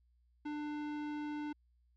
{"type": "tone with tanh clipping", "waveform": "sine", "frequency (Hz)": 297.7, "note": "D4", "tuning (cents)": 24, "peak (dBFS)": -40, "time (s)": [0.45, 1.53], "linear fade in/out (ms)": 10, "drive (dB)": 18, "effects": ["added 60 Hz sine -68 dBFS peak until 1.96 s"]}